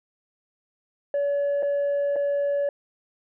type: tone with dropouts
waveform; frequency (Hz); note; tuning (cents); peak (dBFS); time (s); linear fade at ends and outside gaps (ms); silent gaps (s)
sine; 569; C#5; +45; -19; 1.14-2.69; 2; 1.625-1.63 / 2.159-2.163
effects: tanh soft clip ceiling -20 dBFS